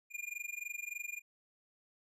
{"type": "tone with amplitude modulation", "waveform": "square", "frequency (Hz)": 2417, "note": "D7", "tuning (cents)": 49, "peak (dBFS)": -37, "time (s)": [0.1, 1.22], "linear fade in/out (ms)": 50, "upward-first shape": "sine", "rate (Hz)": 23.4, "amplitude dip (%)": 95, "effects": ["resampled to 32000 Hz"]}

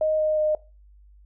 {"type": "tone with pitch steps", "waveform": "sine", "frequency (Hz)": [622.3, 617.6, 613], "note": ["D#5", "D#5", "D#5"], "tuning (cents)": [0, -13, -26], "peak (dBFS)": -19, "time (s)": [0.01, 0.55], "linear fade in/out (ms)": 2, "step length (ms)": 180, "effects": ["noise-tail reverb RT60 0.3 s tail -20 dB re dry", "added 50 Hz sine -49 dBFS peak until 1.25 s"]}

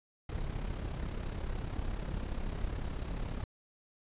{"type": "noise with amplitude modulation", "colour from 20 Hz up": "brown", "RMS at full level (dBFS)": -34, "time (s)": [0.29, 3.44], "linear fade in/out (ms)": 2, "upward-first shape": "sine", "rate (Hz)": 34.1, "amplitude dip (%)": 60, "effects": ["resampled to 8000 Hz"]}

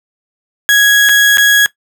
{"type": "tone with dropouts", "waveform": "35% pulse", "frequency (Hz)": 1661.2, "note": "G#6", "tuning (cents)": 0, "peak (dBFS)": -4, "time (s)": [0.69, 1.66], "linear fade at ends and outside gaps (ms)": 0, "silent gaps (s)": [[1.089, 1.093], [1.372, 1.382]], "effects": ["noise-tail reverb RT60 0.1 s tail -18 dB re dry"]}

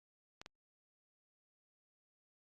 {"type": "clicks", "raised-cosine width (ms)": 0.2, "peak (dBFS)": -30, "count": 2, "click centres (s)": [0.415, 0.461], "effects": ["Opus 48 kbps"]}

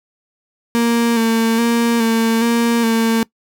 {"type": "tone with vibrato", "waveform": "35% pulse", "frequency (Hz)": 230.1, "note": "A#3", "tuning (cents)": -22, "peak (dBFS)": -11, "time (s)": [0.75, 3.23], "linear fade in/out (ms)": 0, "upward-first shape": "square", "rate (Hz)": 1.2, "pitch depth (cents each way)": 27, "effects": ["noise-tail reverb RT60 0.1 s tail -22 dB re dry"]}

